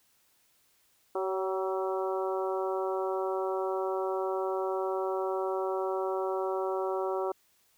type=harmonic tone with a mistuned harmonic; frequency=190 Hz; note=F#3; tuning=46 cents sharp; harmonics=2 / 3 / 4 / 5 / 6 / 7; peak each=-31 / -35 / -37 / -39 / -41 / -42 dBFS; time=1.15-7.32 s; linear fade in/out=5 ms; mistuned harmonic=3; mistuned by=-25 cents; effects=white hiss -68 dBFS RMS until 7.77 s